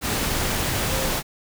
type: tone in noise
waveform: sine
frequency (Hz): 529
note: C5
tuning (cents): +19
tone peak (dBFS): -29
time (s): 0.88-1.12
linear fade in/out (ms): 50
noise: pink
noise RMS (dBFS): -24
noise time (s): 0.01-1.23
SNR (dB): -8
effects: none